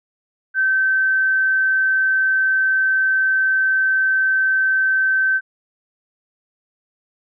sine tone, 1544 Hz, G6, 27 cents flat, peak -14 dBFS, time 0.54-5.41 s, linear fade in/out 50 ms, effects none

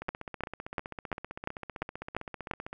two click trains, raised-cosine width 0.5 ms, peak -15 / -23 dBFS, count 8 / 43, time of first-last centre 0.09-2.512 / 0.02-2.73 s, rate 2.89 / 15.5 Hz, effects none

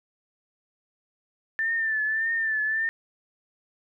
sine tone with vibrato, 1776 Hz, A6, 16 cents sharp, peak -23 dBFS, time 1.59-2.89 s, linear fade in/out 0 ms, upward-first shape triangle, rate 1.7 Hz, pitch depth 62 cents each way, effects none

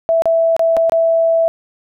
sine tone with dropouts, 659.3 Hz, E5, in tune, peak -10 dBFS, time 0.09-1.48 s, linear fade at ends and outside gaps 0 ms, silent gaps 0.221-0.256 / 0.565-0.594 / 0.767-0.771 / 0.896-0.921 s, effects none

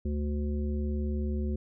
harmonic tone, 73.42 Hz, D2, in tune, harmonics 1 / 3 / 5 / 7, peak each -29 / -34 / -39 / -47 dBFS, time 0.05-1.56 s, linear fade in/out 5 ms, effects none

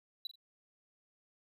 triangle tone with echo, 3951 Hz, B7, in tune, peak -36 dBFS, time 0.25-0.27 s, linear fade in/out 2 ms, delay 43 ms, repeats 2, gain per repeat -11 dB, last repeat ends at 0.356 s, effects none

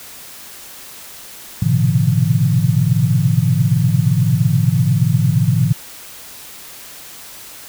sine tone cluster, 107.9 / 122.6 / 131.1 / 148.7 / 170.2 Hz, A2 / B2 / C3 / D3 / F3, -33 / -12 / +4 / +22 / -44 cents, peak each -18 dBFS, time 1.62-5.73 s, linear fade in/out 5 ms, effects white hiss -36 dBFS RMS until 7.68 s

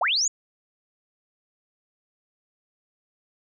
sine linear sweep, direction up, 543 to 7080 Hz, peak -20 dBFS, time 0.01-0.28 s, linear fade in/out 5 ms, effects none

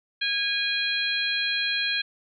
harmonic tone, 820 Hz, G#5, 22 cents flat, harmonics 2 / 3 / 4 / 5, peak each -29 / -29 / -29 / -29 dBFS, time 0.21-2.02 s, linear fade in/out 10 ms, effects none

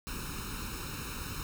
pink noise with comb filter, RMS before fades -39 dBFS, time 0.07-1.43 s, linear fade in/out 0 ms, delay 0.75 ms, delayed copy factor +0.85, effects none

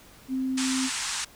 sine tone, 261.6 Hz, C4, in tune, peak -25 dBFS, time 0.28-0.9 s, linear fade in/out 50 ms
white band-pass noise, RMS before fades -31 dBFS, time 0.57-1.25 s, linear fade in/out 10 ms, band 840 to 8900 Hz, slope 48 dB/octave
effects pink hiss -52 dBFS RMS until 1.35 s

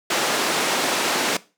pink band-pass noise, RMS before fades -22 dBFS, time 0.1-1.37 s, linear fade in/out 5 ms, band 310 to 8100 Hz, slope 12 dB/octave, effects noise-tail reverb RT60 0.3 s tail -19 dB re dry + high-pass 150 Hz 12 dB/octave

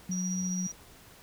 sine tone, 182.9 Hz, F#3, 20 cents flat, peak -30 dBFS, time 0.09-0.67 s, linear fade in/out 5 ms
sine tone with tremolo, 5760 Hz, F#8, 47 cents flat, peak -33 dBFS, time 0.11-0.72 s, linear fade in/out 10 ms, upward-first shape sine, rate 15 Hz, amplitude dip 40%
effects pink hiss -54 dBFS RMS until 1.22 s

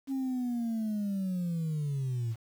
sine linear sweep, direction down, 273 to 110 Hz, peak -27 dBFS, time 0.07-2.36 s, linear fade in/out 50 ms, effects tanh soft clip ceiling -28 dBFS + 9-bit

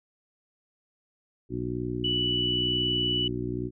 harmonic tone, 61 Hz, B1, 21 cents flat, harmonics 1 / 2 / 3 / 4 / 5 / 6, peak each -40 / -34 / -40 / -37 / -34 / -34 dBFS, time 1.49-3.71 s, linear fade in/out 50 ms
sine tone, 2960 Hz, F#7, in tune, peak -25 dBFS, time 2.04-3.28 s, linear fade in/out 5 ms
effects none

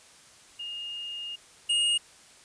sine / square tone pair in turn, 2839 / 2853 Hz, F7 / F7, +28 / +36 cents, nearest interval unison, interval 8 cents, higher second, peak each -34 / -23 dBFS, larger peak second, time 0.59-1.36 / 1.69-1.98 s, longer first, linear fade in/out 10 ms, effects white hiss -54 dBFS RMS until 2.44 s + resampled to 22050 Hz

